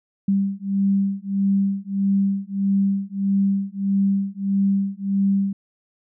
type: beating tone pair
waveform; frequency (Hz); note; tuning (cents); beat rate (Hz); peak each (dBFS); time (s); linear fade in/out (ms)
sine; 196 / 197.6; G3 / G3; 0 / +14; 1.6; -21; 0.28-5.53; 5
effects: none